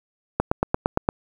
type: click train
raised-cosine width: 1 ms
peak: -4 dBFS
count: 7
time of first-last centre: 0.4-1.089 s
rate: 8.71 Hz
effects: 7-bit